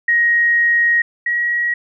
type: tone pair in turn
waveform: sine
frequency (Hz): 1882 / 1907.2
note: A#6 / A#6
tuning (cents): +16 / +39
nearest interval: unison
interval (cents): 23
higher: second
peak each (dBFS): -11 / -15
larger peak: first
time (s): 0.08-1.02 / 1.26-1.74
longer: first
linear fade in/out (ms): 5
effects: none